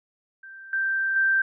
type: tone with level steps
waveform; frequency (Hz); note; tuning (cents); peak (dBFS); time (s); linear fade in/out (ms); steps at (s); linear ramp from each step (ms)
sine; 1568; G6; 0; -40 / -22 / -18; 0.43-1.42; 5; 0.73 / 1.16; 2
effects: none